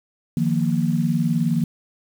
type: chord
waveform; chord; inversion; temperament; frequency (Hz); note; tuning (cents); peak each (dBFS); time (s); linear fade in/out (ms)
sine; Eb suspended second; none; equal; 155.56 / 174.61 / 233.1; Eb3 / F3 / Bb3; 0 / 0 / 0; -22; 0.37-1.64; 2
effects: 7-bit